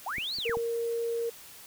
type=linear two-way sweep; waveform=sine; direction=up then down; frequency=659.3 to 4695 to 659.3 Hz; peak=-31 dBFS; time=0.06-0.56 s; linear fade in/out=5 ms; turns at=0.36 s
type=clicks; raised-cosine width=3 ms; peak=-28 / -34 / -30 / -28 dBFS; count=4; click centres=0.183 / 0.386 / 0.495 / 0.571 s
type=tone; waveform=sine; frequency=465.2 Hz; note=A#4; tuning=4 cents flat; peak=-28 dBFS; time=0.45-1.3 s; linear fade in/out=10 ms
effects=white hiss -49 dBFS RMS until 1.66 s